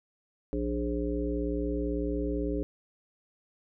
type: harmonic tone with a mistuned harmonic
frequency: 59 Hz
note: A#1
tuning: 22 cents sharp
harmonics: 1 / 3 / 5 / 7 / 9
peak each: -33 / -39 / -32 / -34 / -38 dBFS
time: 0.53-2.63 s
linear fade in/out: 0 ms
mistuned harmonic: 3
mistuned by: -20 cents
effects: none